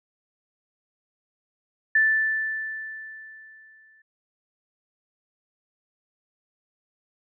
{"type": "tone with exponential decay", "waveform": "sine", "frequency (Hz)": 1760, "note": "A6", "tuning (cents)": 0, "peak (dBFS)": -15, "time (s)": [1.95, 4.02], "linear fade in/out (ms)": 5, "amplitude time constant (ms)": 450, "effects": []}